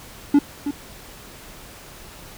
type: tone with echo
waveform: triangle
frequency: 287.1 Hz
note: D4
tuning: 39 cents flat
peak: -8 dBFS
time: 0.34-0.39 s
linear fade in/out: 5 ms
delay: 320 ms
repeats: 1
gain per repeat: -11 dB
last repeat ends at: 0.71 s
effects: pink hiss -42 dBFS RMS until 2.37 s